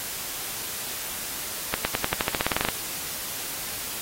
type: accelerating click train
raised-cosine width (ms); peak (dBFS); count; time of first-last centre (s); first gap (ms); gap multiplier
0.3; -6; 15; 1.74-2.687; 110; 0.92
effects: white hiss -33 dBFS RMS until 4.01 s + AAC 48 kbps